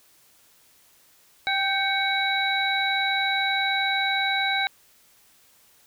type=harmonic tone with a mistuned harmonic; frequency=781 Hz; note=G5; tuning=7 cents flat; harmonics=1 / 2 / 3 / 5; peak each=-27 / -27 / -27 / -27 dBFS; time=1.47-4.67 s; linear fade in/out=0 ms; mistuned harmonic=3; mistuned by=-83 cents; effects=white hiss -58 dBFS RMS until 5.86 s